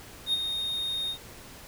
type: tone with ADSR envelope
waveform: triangle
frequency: 3700 Hz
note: A#7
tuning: 14 cents flat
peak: -20 dBFS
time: 0.26-1.18 s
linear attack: 73 ms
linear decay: 27 ms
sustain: -7 dB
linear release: 84 ms
effects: pink hiss -47 dBFS RMS until 1.67 s